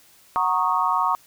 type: chord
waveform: sine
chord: D# minor seventh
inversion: first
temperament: equal with one note detuned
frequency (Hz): 740 / 932.3 / 1103.6 / 1244.5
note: F#5 / A#5 / C#6 / D#6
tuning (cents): 0 / 0 / -8 / 0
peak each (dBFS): -27 / -23 / -22 / -26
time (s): 0.36-1.15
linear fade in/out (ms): 0
effects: white hiss -54 dBFS RMS until 1.26 s